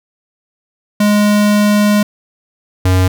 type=tone pair in turn; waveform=square; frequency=207.7 / 92.52 Hz; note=G#3 / F#2; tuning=0 / 0 cents; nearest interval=octave + major second; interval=1400 cents; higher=first; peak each=-9 dBFS; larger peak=neither; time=1-2.03 / 2.85-3.08 s; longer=first; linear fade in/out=5 ms; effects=none